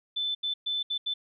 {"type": "tone bursts at uneven times", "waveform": "sine", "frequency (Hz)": 3520, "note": "A7", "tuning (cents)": 0, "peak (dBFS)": -27, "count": 5, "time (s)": [[0.16, 0.35], [0.43, 0.54], [0.66, 0.83], [0.9, 0.98], [1.06, 1.14]], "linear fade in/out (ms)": 10, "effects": []}